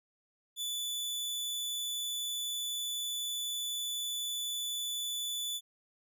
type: tone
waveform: sawtooth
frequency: 3476 Hz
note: A7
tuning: 22 cents flat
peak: -31 dBFS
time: 0.56-5.61 s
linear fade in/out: 50 ms
effects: none